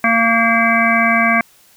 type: harmonic tone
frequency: 229.2 Hz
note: A#3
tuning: 29 cents flat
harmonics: 1 / 3 / 5 / 7 / 9 / 10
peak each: -18 / -18 / -18 / -18 / -18 / -18 dBFS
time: 0.04-1.41 s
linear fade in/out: 2 ms
effects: white hiss -50 dBFS RMS until 1.76 s